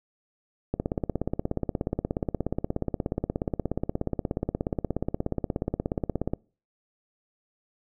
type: click train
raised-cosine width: 2 ms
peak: -13 dBFS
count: 95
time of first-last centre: 0.74-6.335 s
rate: 16.8 Hz
effects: noise-tail reverb RT60 0.4 s tail -26 dB re dry